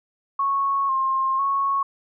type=tone with vibrato; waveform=sine; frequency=1083 Hz; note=C#6; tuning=41 cents flat; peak=-19 dBFS; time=0.39-1.83 s; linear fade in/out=5 ms; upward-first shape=square; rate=1 Hz; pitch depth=32 cents each way; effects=none